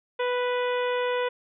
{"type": "harmonic tone", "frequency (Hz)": 493.9, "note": "B4", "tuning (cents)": 0, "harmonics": [1, 2, 3, 4, 5, 6, 7], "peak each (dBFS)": [-25, -31, -35, -37, -39, -41, -42], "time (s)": [0.19, 1.29], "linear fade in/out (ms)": 10, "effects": []}